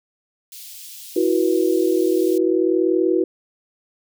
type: high-pass noise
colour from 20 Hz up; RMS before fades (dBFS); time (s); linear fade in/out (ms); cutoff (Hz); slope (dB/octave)
white; -38; 0.52-2.38; 2; 2900; 24
type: chord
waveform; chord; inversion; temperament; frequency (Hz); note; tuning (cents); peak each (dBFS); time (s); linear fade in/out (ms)
sine; E suspended second; none; equal with one note detuned; 329.6 / 370 / 485.1; E4 / F#4 / B4; 0 / 0 / -31; -19 / -18 / -23; 1.16-3.24; 5
effects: none